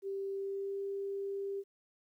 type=tone with pitch glide; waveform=sine; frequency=392 to 395.6 Hz; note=G4 to G4; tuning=0 to +16 cents; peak=-35 dBFS; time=0.02-1.64 s; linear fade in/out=50 ms; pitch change=+16 cents; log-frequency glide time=0.36-0.81 s; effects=12-bit